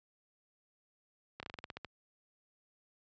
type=slowing click train; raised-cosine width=0.3 ms; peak=-26 dBFS; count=10; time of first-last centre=1.4-1.847 s; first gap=29 ms; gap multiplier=1.13; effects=high-pass 60 Hz 12 dB/octave + resampled to 16000 Hz